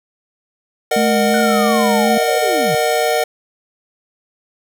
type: chord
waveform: square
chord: D# minor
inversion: second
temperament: equal with one note detuned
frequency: 466.2 / 609.8 / 740 Hz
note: A#4 / D#5 / F#5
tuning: 0 / -35 / 0 cents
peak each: -19 dBFS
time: 0.91-3.24 s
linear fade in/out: 5 ms
type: tone with vibrato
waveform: sine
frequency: 215.1 Hz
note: A3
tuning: 39 cents flat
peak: -16 dBFS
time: 0.96-2.18 s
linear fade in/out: 5 ms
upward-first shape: sine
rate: 2.8 Hz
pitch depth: 43 cents each way
type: linear sweep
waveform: sine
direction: down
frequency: 1500 to 130 Hz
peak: -21 dBFS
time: 1.34-2.75 s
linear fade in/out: 0 ms
effects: none